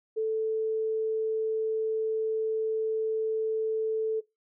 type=tone; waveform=sine; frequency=440 Hz; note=A4; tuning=in tune; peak=-25 dBFS; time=0.16-4.21 s; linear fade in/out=20 ms; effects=noise-tail reverb RT60 0.2 s tail -20 dB re dry